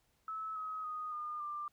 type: tone with pitch steps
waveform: sine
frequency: 1300 / 1271 / 1242.7 / 1215 / 1188 Hz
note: E6 / D#6 / D#6 / D#6 / D6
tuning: -24 / +36 / -3 / -42 / +20 cents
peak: -38 dBFS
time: 0.28-1.68 s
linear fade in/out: 2 ms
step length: 280 ms
effects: pink hiss -75 dBFS RMS until 1.72 s